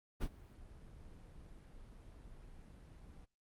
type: noise with ADSR envelope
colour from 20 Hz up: brown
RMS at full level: -34 dBFS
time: 0.2-3.26 s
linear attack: 26 ms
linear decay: 57 ms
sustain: -21 dB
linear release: 21 ms
effects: Opus 32 kbps